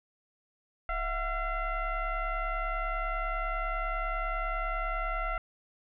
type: tone with frequency modulation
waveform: sine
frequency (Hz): 660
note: E5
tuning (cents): +2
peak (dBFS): -29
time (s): 0.89-5.38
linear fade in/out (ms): 2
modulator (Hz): 695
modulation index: 1.8
effects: none